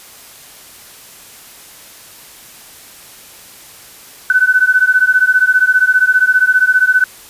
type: beating tone pair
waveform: sine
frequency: 1500 / 1515 Hz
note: F#6 / F#6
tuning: +23 / +40 cents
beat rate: 15 Hz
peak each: -11 dBFS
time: 4.3-7.04 s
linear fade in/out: 2 ms
effects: white hiss -38 dBFS RMS until 7.29 s + resampled to 32000 Hz